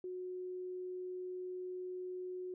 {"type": "tone", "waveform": "sine", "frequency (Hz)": 365.6, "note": "F#4", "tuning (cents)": -21, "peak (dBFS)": -40, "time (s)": [0.04, 2.54], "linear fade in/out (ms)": 2, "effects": []}